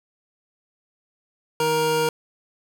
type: tone pair together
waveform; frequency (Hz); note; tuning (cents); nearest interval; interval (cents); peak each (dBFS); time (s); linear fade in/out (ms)
25% pulse; 156.8 / 469.9; D#3 / A#4; +14 / +14; octave + perfect fifth; 1900; -26 / -16; 1.6-2.09; 2
effects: 7-bit